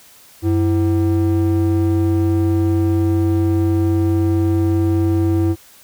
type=ring-modulated tone; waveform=triangle; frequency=211.8 Hz; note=G#3; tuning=34 cents sharp; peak=-8 dBFS; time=0.42-5.56 s; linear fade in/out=50 ms; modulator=118 Hz; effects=white hiss -46 dBFS RMS until 5.83 s